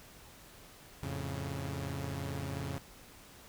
sawtooth chord, F augmented, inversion none, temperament equal, 87.31 / 110 / 138.59 Hz, F2 / A2 / C#3, 0 / 0 / 0 cents, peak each -37 / -40 / -35 dBFS, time 1.03-2.78 s, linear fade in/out 0 ms, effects pink hiss -55 dBFS RMS until 3.48 s

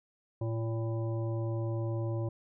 harmonic tone with a mistuned harmonic, 113.7 Hz, A#2, 43 cents flat, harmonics 1 / 3 / 5 / 7 / 9, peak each -31 / -38 / -41 / -51 / -50 dBFS, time 0.41-2.29 s, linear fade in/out 5 ms, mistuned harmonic 9, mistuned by -53 cents, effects none

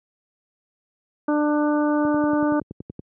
harmonic tone, 297.5 Hz, D4, 22 cents sharp, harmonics 1 / 2 / 3 / 4 / 5, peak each -19 / -25 / -29 / -31 / -33 dBFS, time 1.28-2.6 s, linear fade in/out 5 ms
click train, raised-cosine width 3 ms, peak -20 dBFS, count 11, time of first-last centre 2.05-2.993 s, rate 10.6 Hz
effects high-pass 100 Hz 12 dB/octave

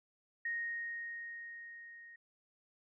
sine tone with level ramp, 1864.7 Hz, A#6, in tune, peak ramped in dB -34 to -52 dBFS, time 0.45-2.16 s, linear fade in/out 5 ms, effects none

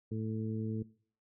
harmonic tone, 110 Hz, A2, in tune, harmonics 1 / 2 / 3 / 4, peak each -36 / -38 / -44 / -44 dBFS, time 0.11-0.83 s, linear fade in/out 10 ms, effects noise-tail reverb RT60 0.5 s tail -21 dB re dry

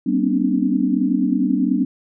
sine tone cluster, 192.3 / 236.4 / 259.3 / 269.5 / 297.9 Hz, G3 / A#3 / C4 / C#4 / D4, -33 / +24 / -15 / -49 / +25 cents, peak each -22 dBFS, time 0.06-1.85 s, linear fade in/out 10 ms, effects none

